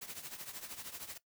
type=noise with tremolo; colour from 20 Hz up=white; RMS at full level=-43 dBFS; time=0.01-1.18 s; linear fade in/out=10 ms; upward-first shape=triangle; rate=13 Hz; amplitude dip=80%; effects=noise-tail reverb RT60 0.1 s tail -17 dB re dry